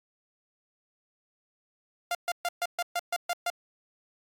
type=tone bursts; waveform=sawtooth; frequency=698.5 Hz; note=F5; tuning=in tune; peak=-23 dBFS; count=9; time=2.11-3.501 s; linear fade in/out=2 ms; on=39 ms; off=130 ms; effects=AAC 48 kbps